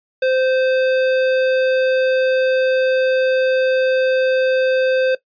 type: tone with tanh clipping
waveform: sine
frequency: 519 Hz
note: C5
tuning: 14 cents flat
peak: -16 dBFS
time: 0.22-5.15 s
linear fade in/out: 5 ms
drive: 18 dB
effects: noise-tail reverb RT60 0.1 s tail -17 dB re dry + resampled to 11025 Hz